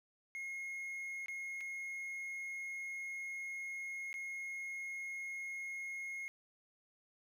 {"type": "tone with dropouts", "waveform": "triangle", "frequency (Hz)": 2155, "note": "C#7", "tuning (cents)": -49, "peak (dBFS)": -39, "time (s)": [0.35, 6.28], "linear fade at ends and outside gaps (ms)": 0, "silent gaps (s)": [[1.26, 1.283], [1.607, 1.61], [4.129, 4.141]], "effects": []}